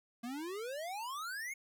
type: exponential sweep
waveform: square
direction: up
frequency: 229 to 2231 Hz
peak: -40 dBFS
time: 0.23-1.54 s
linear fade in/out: 10 ms
effects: none